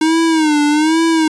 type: tone with vibrato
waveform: square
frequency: 311.1 Hz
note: D#4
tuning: in tune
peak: -11 dBFS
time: 0.01-1.28 s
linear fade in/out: 5 ms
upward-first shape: sine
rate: 1.2 Hz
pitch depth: 100 cents each way
effects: resampled to 22050 Hz